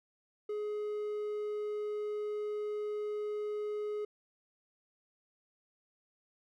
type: tone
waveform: triangle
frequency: 419.9 Hz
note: G#4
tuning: 19 cents sharp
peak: -32 dBFS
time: 0.49-4.05 s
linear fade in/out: 5 ms
effects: none